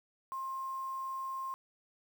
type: tone with quantisation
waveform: sine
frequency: 1061 Hz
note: C6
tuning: 24 cents sharp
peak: -36 dBFS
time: 0.32-1.54 s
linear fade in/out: 0 ms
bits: 9
effects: none